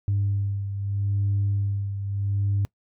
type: beating tone pair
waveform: sine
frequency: 99.9 / 100.69 Hz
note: G2 / G2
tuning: +33 / +47 cents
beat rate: 0.79 Hz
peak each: -22 / -29 dBFS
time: 0.08-2.65 s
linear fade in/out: 0 ms
effects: noise-tail reverb RT60 0.1 s tail -25 dB re dry + tanh soft clip ceiling -17 dBFS